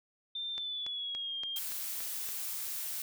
sine tone with pitch glide, 3584 to 3211 Hz, A7 to G7, +31 to +41 cents, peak -35 dBFS, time 0.35-1.59 s, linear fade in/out 5 ms, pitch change -190 cents, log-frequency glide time 0.51-1.36 s
click train, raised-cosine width 0.2 ms, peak -27 dBFS, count 7, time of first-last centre 0.58-2.289 s, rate 3.51 Hz
blue noise, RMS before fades -38 dBFS, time 1.56-3.02 s, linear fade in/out 2 ms
effects none

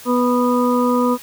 harmonic tone, 246.3 Hz, B3, 5 cents flat, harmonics 1 / 2 / 4 / 5, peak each -16 / -19 / -22 / -23 dBFS, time 0.05-1.18 s, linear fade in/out 50 ms, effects white hiss -39 dBFS RMS until 1.22 s + high-pass 60 Hz 12 dB/octave

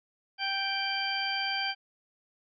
harmonic tone, 784 Hz, G5, in tune, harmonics 1 / 2 / 3 / 4 / 6, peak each -35 / -35 / -35 / -35 / -35 dBFS, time 0.38-1.75 s, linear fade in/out 50 ms, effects none

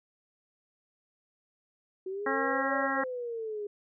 sine exponential two-way sweep, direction up then down, 370 to 576 to 407 Hz, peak -33 dBFS, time 2.06-3.67 s, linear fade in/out 5 ms, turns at 2.76 s
harmonic tone, 270.9 Hz, C#4, 40 cents flat, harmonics 1 / 2 / 3 / 4 / 5 / 6 / 7, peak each -35 / -35 / -35 / -35 / -35 / -35 / -35 dBFS, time 2.26-3.04 s, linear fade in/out 5 ms
effects none

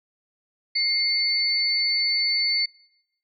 sine tone pair together, 2119 / 4495 Hz, C7 / C#8, +21 / +23 cents, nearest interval octave + minor second, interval 1302 cents, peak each -26 / -21 dBFS, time 0.75-2.66 s, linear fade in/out 10 ms, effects noise-tail reverb RT60 0.9 s tail -25 dB re dry

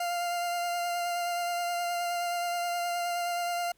40% pulse tone with vibrato, 698 Hz, F5, 1 cent flat, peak -28 dBFS, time 0-3.72 s, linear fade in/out 5 ms, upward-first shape sine, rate 9.5 Hz, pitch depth 14 cents each way, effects pink hiss -68 dBFS RMS until 3.77 s

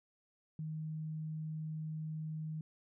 sine tone, 156.4 Hz, D#3, 9 cents sharp, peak -38 dBFS, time 0.59-2.61 s, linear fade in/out 2 ms, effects none

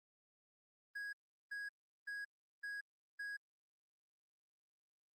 triangle tone bursts, 1654 Hz, G#6, 8 cents flat, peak -40 dBFS, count 5, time 0.95-3.37 s, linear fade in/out 10 ms, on 180 ms, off 380 ms, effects Opus 32 kbps

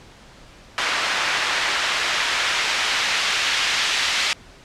white noise with band-pass filter sweep, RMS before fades -21 dBFS, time 0.78-4.33 s, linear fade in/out 0 ms, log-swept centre 1500 to 2600 Hz, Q 0.81, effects pink hiss -46 dBFS RMS until 4.64 s + low-pass 6000 Hz 12 dB/octave

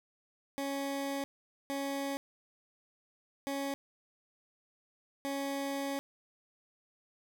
20% pulse tone bursts at uneven times, 277.2 Hz, C#4, in tune, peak -29 dBFS, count 4, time 0.58-1.24 / 1.7-2.17 / 3.47-3.74 / 5.25-5.99 s, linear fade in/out 0 ms, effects none

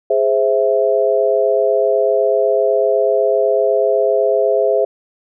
sine chord, Ab augmented, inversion none, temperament equal, 415.3 / 523.3 / 659.3 Hz, Ab4 / C5 / E5, 0 / 0 / 0 cents, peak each -16 dBFS, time 0.1-4.85 s, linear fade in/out 5 ms, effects none

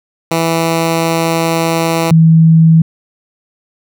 10% pulse / sine tone pair in turn, 164.81 / 162.17 Hz, E3 / E3, 0 / -28 cents, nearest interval unison, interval 28 cents, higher first, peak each -3 dBFS, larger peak neither, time 0.31-2.11 / 2.11-2.82 s, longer first, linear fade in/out 5 ms, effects none

